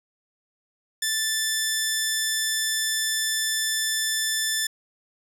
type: tone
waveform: 10% pulse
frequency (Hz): 1760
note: A6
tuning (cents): 0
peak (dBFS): -14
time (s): 1.02-4.67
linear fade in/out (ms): 5
effects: none